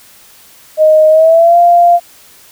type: tone with pitch glide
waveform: sine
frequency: 622.3 to 694.5 Hz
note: D#5 to F5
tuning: 0 to -10 cents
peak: -3 dBFS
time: 0.77-2 s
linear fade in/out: 50 ms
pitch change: +190 cents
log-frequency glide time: 1.09-1.58 s
effects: white hiss -41 dBFS RMS until 2.51 s